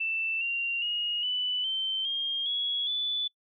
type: tone with pitch steps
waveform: sine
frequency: 2662 / 2765 / 2873 / 2985 / 3101 / 3221 / 3346 / 3476 Hz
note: E7 / F7 / F7 / F#7 / G7 / G7 / G#7 / A7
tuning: +16 / -18 / +48 / +15 / -19 / +46 / +12 / -22 cents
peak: -27 dBFS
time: 0-3.28 s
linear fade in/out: 10 ms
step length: 410 ms
effects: noise-tail reverb RT60 0.1 s tail -23 dB re dry